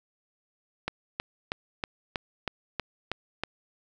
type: click train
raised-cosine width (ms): 0.3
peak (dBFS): -13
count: 9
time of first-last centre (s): 0.88-3.436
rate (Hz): 3.13
effects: none